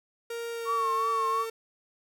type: tone with pitch glide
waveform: 45% pulse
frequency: 466.2 to 451.1 Hz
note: A#4 to A4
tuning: 0 to +43 cents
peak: -33 dBFS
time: 0.3-1.5 s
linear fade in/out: 5 ms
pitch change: -57 cents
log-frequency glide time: 0.51-0.94 s
type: tone with vibrato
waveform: sine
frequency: 1108.7 Hz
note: C#6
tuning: in tune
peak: -25 dBFS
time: 0.65-1.46 s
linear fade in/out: 50 ms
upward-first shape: triangle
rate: 2.8 Hz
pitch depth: 70 cents each way
effects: none